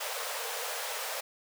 pink high-pass noise, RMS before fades -36 dBFS, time 0-1.21 s, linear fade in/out 10 ms, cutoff 450 Hz, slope 96 dB/octave, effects none

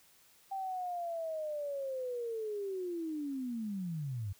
sine linear sweep, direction down, 784 to 92.2 Hz, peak -35 dBFS, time 0.51-4.33 s, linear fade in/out 10 ms, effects white hiss -64 dBFS RMS until 4.39 s

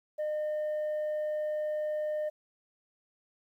sine tone, 608 Hz, D#5, 40 cents flat, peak -27 dBFS, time 0.18-2.3 s, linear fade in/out 20 ms, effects tanh soft clip ceiling -29 dBFS + 11-bit

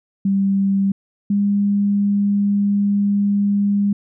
sine tone pair in turn, 196 / 202.2 Hz, G3 / G#3, 0 / -46 cents, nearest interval minor second, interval 54 cents, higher second, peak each -14 dBFS, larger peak neither, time 0.25-0.92 / 1.3-3.93 s, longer second, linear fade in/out 5 ms, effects none

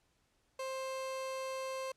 30% pulse tone, 527 Hz, C5, 12 cents sharp, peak -35 dBFS, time 0.59-1.92 s, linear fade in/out 5 ms, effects pink hiss -75 dBFS RMS until 1.96 s + low-pass 10000 Hz 12 dB/octave

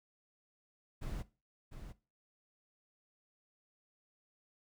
brown noise with echo, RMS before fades -40 dBFS, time 1.01-1.23 s, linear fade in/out 20 ms, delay 700 ms, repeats 1, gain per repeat -8 dB, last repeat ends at 1.93 s, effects noise-tail reverb RT60 0.3 s tail -18 dB re dry

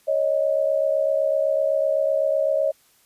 sine tone pair together, 554.4 / 622.3 Hz, C#5 / D#5, 0 / 0 cents, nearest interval major second, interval 200 cents, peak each -21 dBFS, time 0.07-2.72 s, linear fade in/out 20 ms, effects white hiss -59 dBFS RMS until 3.05 s + resampled to 32000 Hz

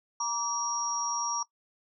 sine tone cluster, 950 / 1159 / 5660 Hz, A#5 / D6 / F8, +33 / -23 / +22 cents, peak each -32 / -34 / -32 dBFS, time 0.2-1.43 s, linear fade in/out 5 ms, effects noise-tail reverb RT60 0.1 s tail -20 dB re dry

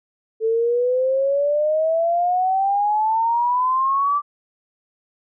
sine exponential sweep, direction up, 440 to 1174.7 Hz, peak -16 dBFS, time 0.4-4.22 s, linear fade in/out 50 ms, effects none

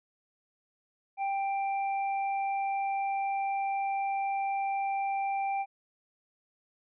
triangle tone with hard clipping, 787 Hz, G5, 7 cents sharp, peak -30 dBFS, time 1.17-5.66 s, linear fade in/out 50 ms, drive 11 dB, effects resampled to 8000 Hz

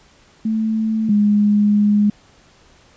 sine tone pair in turn, 220 / 207.2 Hz, A3 / G#3, 0 / -4 cents, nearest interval minor second, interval 104 cents, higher first, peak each -16 / -11 dBFS, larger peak second, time 0.45-1.09 / 1.09-2.1 s, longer second, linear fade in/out 5 ms, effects pink hiss -51 dBFS RMS until 2.96 s + resampled to 16000 Hz

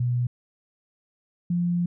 sine tone pair in turn, 122.5 / 174.45 Hz, B2 / F3, -14 / -2 cents, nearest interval tritone, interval 612 cents, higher second, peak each -21 dBFS, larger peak neither, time 0-0.27 / 1.5-1.86 s, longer second, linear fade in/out 5 ms, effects none

